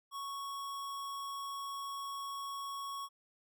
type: tone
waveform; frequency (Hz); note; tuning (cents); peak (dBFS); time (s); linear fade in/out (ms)
square; 1108.7; C#6; 0; -40; 0.11-3.09; 50
effects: none